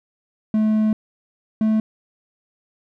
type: tone pair in turn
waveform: triangle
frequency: 216.1 / 218 Hz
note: A3 / A3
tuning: -31 / -16 cents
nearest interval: unison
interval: 15 cents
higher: second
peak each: -13 dBFS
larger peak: neither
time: 0.54-0.93 / 1.61-1.8 s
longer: first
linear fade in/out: 2 ms
effects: none